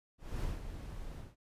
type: noise with ADSR envelope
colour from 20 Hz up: brown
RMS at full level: -35 dBFS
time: 0.18-1.36 s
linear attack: 250 ms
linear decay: 160 ms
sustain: -9 dB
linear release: 180 ms
effects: resampled to 32000 Hz